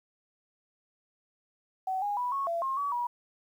sine tone with pitch steps, 756 / 820 / 984 / 1101 / 677 / 1069 / 1137 / 964 Hz, F#5 / G#5 / B5 / C#6 / E5 / C6 / C#6 / B5, +37 / -22 / -7 / -12 / +46 / +37 / +44 / -42 cents, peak -28 dBFS, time 1.87-3.07 s, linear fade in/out 5 ms, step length 150 ms, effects 10-bit

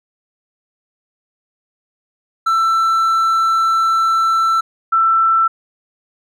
triangle / sine tone pair in turn, 1334 / 1334 Hz, E6 / E6, +20 / +20 cents, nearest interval unison, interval 0 cents, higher neither, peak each -10 dBFS, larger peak neither, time 2.46-4.61 / 4.92-5.48 s, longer first, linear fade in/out 10 ms, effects none

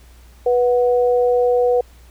sine tone pair together, 490.6 / 734.6 Hz, B4 / F#5, -12 / -13 cents, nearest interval perfect fifth, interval 699 cents, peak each -13 / -22 dBFS, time 0.46-1.81 s, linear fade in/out 5 ms, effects added 60 Hz sine -43 dBFS peak until 2.1 s + pink hiss -52 dBFS RMS until 2.1 s

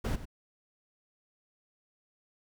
brown noise with echo, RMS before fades -30 dBFS, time 0.04-0.16 s, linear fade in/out 10 ms, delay 95 ms, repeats 1, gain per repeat -13 dB, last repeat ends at 0.255 s, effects none

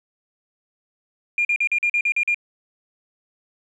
sine tone bursts, 2408 Hz, D7, 43 cents sharp, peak -16 dBFS, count 9, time 1.38-2.345 s, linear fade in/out 2 ms, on 69 ms, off 43 ms, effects tanh soft clip ceiling -12 dBFS

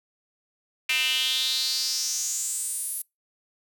square tone with high-pass filter sweep, 140 Hz, C#3, 18 cents sharp, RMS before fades -27 dBFS, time 0.89-3.02 s, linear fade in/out 5 ms, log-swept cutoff 2500 to 11000 Hz, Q 5.1, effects noise-tail reverb RT60 0.2 s tail -26 dB re dry

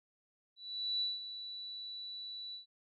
sine tone with ADSR envelope, 3951 Hz, B7, in tune, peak -31 dBFS, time 0.56-2.66 s, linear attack 450 ms, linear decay 180 ms, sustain -11 dB, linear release 120 ms, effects none

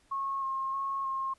sine tone with vibrato, 1081 Hz, C#6, 44 cents flat, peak -30 dBFS, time 0.11-1.34 s, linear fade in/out 10 ms, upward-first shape square, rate 1.6 Hz, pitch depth 16 cents each way, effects pink hiss -66 dBFS RMS until 1.38 s + resampled to 24000 Hz

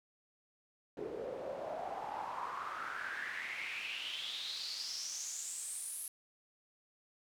pink noise with band-pass filter sweep, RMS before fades -42 dBFS, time 0.97-6.08 s, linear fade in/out 2 ms, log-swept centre 400 to 11000 Hz, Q 6.3, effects none

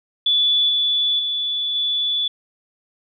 sine tone with level steps, 3453 Hz, A7, 33 cents flat, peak -14 / -16 / -20 / -18 dBFS, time 0.26-2.28 s, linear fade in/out 5 ms, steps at 0.69 / 1.19 / 1.75 s, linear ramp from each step 5 ms, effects none

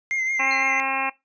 triangle tone with vibrato, 2093 Hz, C7, in tune, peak -20 dBFS, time 0.11-0.8 s, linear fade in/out 0 ms, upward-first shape triangle, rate 5.9 Hz, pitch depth 42 cents each way
harmonic tone, 268.1 Hz, C4, 42 cents sharp, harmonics 1 / 2 / 3 / 4 / 5 / 6 / 7 / 8 / 9 / 10, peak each -37 / -37 / -28 / -28 / -37 / -35 / -35 / -32 / -28 / -30 dBFS, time 0.39-1.1 s, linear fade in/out 10 ms
sine tone with exponential decay, 4200 Hz, C8, 6 cents sharp, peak -28 dBFS, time 0.51-0.75 s, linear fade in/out 2 ms, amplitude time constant 52 ms
effects noise-tail reverb RT60 0.2 s tail -20 dB re dry + resampled to 16000 Hz

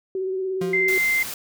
sine tone with vibrato, 377.9 Hz, F#4, 37 cents sharp, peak -23 dBFS, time 0.15-0.98 s, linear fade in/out 2 ms, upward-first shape sine, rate 17 Hz, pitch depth 26 cents each way
40% pulse tone with exponential decay, 175.4 Hz, F3, 8 cents sharp, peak -24 dBFS, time 0.61-1.17 s, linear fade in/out 5 ms, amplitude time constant 120 ms
sine tone, 2083 Hz, C7, 8 cents flat, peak -18 dBFS, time 0.73-1.23 s, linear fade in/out 5 ms
white noise, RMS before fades -32 dBFS, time 0.88-1.34 s, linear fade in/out 2 ms
effects none

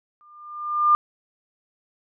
sine tone with exponential growth, 1200 Hz, D6, 37 cents sharp, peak -11 dBFS, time 0.21-0.95 s, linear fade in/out 0 ms, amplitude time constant 160 ms, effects none

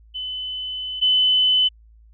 sine tone pair in turn, 3020 / 3020 Hz, F#7 / F#7, +35 / +35 cents, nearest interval unison, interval 0 cents, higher neither, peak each -26 / -14 dBFS, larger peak second, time 0.14-1.01 / 1.01-1.69 s, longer first, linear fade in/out 20 ms, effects added 55 Hz sine -47 dBFS peak until 2.13 s

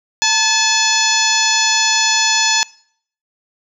harmonic tone with a mistuned harmonic, 862 Hz, A5, 36 cents flat, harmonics 1 / 2 / 3 / 4 / 5 / 6 / 7 / 8, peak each -20 / -20 / -20 / -20 / -20 / -20 / -20 / -20 dBFS, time 0.22-2.63 s, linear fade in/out 0 ms, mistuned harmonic 1, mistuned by +70 cents, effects noise-tail reverb RT60 0.6 s tail -23 dB re dry

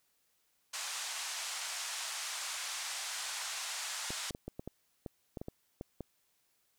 white band-pass noise, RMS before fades -40 dBFS, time 0.73-4.31 s, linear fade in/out 10 ms, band 750 to 8500 Hz, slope 24 dB/octave
clicks, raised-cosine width 2 ms, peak -27 dBFS, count 12, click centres 4.105 / 4.308 / 4.349 / 4.48 / 4.595 / 4.676 / 5.062 / 5.372 / 5.415 / 5.484 / 5.811 / 6.007 s
effects white hiss -75 dBFS RMS until 6.78 s

